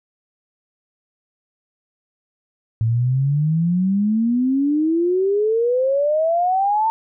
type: exponential sweep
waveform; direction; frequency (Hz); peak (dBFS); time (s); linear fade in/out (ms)
sine; up; 110 to 904; -15; 2.81-6.9; 0
effects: none